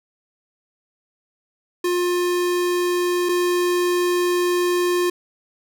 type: tone pair in turn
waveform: square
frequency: 354.7 / 354.7 Hz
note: F4 / F4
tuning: +27 / +27 cents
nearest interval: unison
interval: 0 cents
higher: neither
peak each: -19 / -18 dBFS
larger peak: second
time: 1.84-3.29 / 3.29-5.1 s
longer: second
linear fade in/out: 5 ms
effects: none